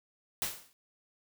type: noise with exponential decay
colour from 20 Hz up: white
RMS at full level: -30 dBFS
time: 0.42-0.73 s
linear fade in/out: 0 ms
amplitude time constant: 67 ms
effects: none